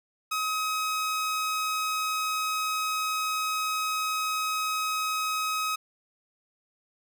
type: tone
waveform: sawtooth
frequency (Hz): 1269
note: D#6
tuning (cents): +34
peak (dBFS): -23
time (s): 0.31-5.76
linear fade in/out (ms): 10
effects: none